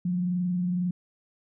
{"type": "tone with frequency modulation", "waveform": "sine", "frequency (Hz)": 178.9, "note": "F3", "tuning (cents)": 42, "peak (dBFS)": -24, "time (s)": [0.05, 0.91], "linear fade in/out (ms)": 5, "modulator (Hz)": 22, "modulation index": 0.23, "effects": []}